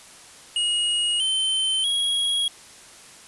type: tone with pitch steps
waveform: square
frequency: 2880 / 3087 / 3308 Hz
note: F#7 / G7 / G#7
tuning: -47 / -27 / -8 cents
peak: -21 dBFS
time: 0.56-2.48 s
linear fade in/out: 2 ms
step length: 640 ms
effects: white hiss -46 dBFS RMS until 3.27 s + resampled to 24000 Hz